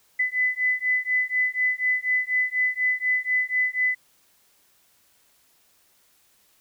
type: beating tone pair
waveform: sine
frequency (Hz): 2004 / 2008.1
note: B6 / B6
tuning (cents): +25 / +28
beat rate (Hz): 4.1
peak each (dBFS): -24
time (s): 0.19-3.95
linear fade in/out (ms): 10
effects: white hiss -62 dBFS RMS until 6.6 s